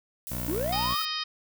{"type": "noise", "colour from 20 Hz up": "violet", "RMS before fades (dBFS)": -37, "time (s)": [0.27, 1.05], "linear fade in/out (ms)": 0}
{"type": "tone", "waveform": "15% pulse", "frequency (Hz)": 61, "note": "B1", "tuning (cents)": -21, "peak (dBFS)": -26, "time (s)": [0.3, 0.95], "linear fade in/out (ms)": 20}
{"type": "linear sweep", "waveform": "triangle", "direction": "up", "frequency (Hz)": [270.1, 1302], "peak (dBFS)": -26, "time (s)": [0.48, 1.02], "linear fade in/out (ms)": 5}
{"type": "harmonic tone", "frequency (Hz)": 622.3, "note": "D#5", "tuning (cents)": 0, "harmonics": [2, 3, 4, 5, 6, 7, 8, 9], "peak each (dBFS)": [-36, -40, -40, -36, -36, -41, -34, -47], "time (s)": [0.72, 1.24], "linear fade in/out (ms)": 10}
{"effects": []}